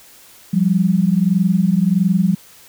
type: tone pair together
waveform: sine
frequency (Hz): 174.61 / 196.12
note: F3 / G3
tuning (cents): 0 / +1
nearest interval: major second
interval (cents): 201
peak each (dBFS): -15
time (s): 0.53-2.35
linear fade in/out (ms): 10
effects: white hiss -45 dBFS RMS until 2.68 s